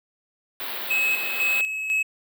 white band-stop noise, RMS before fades -31 dBFS, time 0.6-1.61 s, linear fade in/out 0 ms, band 4200 to 14000 Hz, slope 48 dB/octave
triangle tone with tremolo, 2575 Hz, E7, 41 cents flat, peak -18 dBFS, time 0.9-2.03 s, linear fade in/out 10 ms, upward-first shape square, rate 2 Hz, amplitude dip 55%
effects high-pass 300 Hz 12 dB/octave

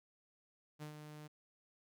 sawtooth tone with ADSR envelope, 151.1 Hz, D3, 50 cents sharp, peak -40 dBFS, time 0.79-1.28 s, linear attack 34 ms, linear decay 100 ms, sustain -6 dB, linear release 15 ms, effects none

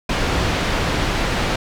pink low-pass noise, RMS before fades -20 dBFS, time 0.09-1.56 s, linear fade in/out 5 ms, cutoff 4100 Hz, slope 12 dB/octave, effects none

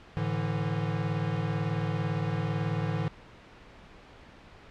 square chord, A suspended fourth, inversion none, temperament equal with one note detuned, 107.92 / 146.83 / 164.81 Hz, A2 / D3 / E3, -33 / 0 / 0 cents, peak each -33 dBFS, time 0.17-3.08 s, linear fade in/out 0 ms, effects pink hiss -51 dBFS RMS until 4.7 s + low-pass 3000 Hz 12 dB/octave

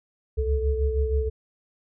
sine tone cluster, 67.3 / 73.6 / 437.5 Hz, C2 / D2 / A4, +49 / +4 / -10 cents, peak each -23 / -28 / -27 dBFS, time 0.37-1.3 s, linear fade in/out 20 ms, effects none

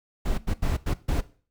brown noise bursts at uneven times, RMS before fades -24 dBFS, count 5, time 0.25-0.38 / 0.47-0.54 / 0.62-0.77 / 0.86-0.94 / 1.08-1.21 s, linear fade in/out 10 ms, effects noise-tail reverb RT60 0.4 s tail -17 dB re dry

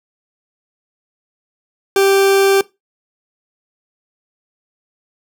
40% pulse tone, 391.7 Hz, G4, 1 cent flat, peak -9 dBFS, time 1.96-2.61 s, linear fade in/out 2 ms, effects noise-tail reverb RT60 0.2 s tail -19 dB re dry

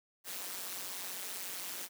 white noise with amplitude modulation, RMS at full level -38 dBFS, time 0.24-1.89 s, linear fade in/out 50 ms, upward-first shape sine, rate 185 Hz, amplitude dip 85%, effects high-pass 200 Hz 12 dB/octave

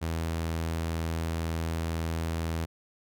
sawtooth tone, 82 Hz, E2, 9 cents flat, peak -25 dBFS, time 0.01-2.66 s, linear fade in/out 20 ms, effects none

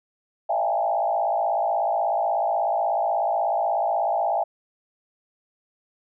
sine tone with frequency modulation, 740 Hz, F#5, in tune, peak -20 dBFS, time 0.49-4.44 s, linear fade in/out 10 ms, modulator 56.4 Hz, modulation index 2.1, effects none

